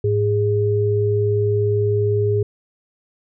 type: tone pair together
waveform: sine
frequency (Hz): 106.1 / 411.4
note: G#2 / G#4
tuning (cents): +38 / -16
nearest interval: octave + major seventh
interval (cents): 2346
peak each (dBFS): -18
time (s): 0.04-2.43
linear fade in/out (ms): 5
effects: none